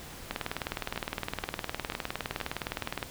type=two click trains; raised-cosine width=0.3 ms; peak=-18 / -15 dBFS; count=4 / 54; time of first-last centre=0.96-2.402 / 0.31-3.028 s; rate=2.08 / 19.5 Hz; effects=pink hiss -45 dBFS RMS until 3.1 s